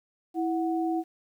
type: tone pair together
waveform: sine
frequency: 328.6 / 737.7 Hz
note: E4 / F#5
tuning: -5 / -5 cents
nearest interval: octave + major second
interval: 1400 cents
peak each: -26 / -31 dBFS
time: 0.34-1.04 s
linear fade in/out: 50 ms
effects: 10-bit